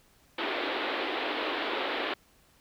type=band-pass noise; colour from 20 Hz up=pink; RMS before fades=-32 dBFS; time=0.38-2.14 s; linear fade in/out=5 ms; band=280 to 3900 Hz; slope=48 dB/octave; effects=pink hiss -63 dBFS RMS until 2.6 s